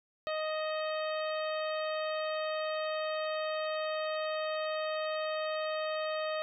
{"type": "harmonic tone with a mistuned harmonic", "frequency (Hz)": 622.3, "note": "D#5", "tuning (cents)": 0, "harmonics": [1, 2, 3, 4, 5, 6, 7], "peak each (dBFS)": [-33, -39, -43, -45, -47, -49, -50], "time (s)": [0.27, 6.42], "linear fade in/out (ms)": 0, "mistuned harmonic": 4, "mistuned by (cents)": 45, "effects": []}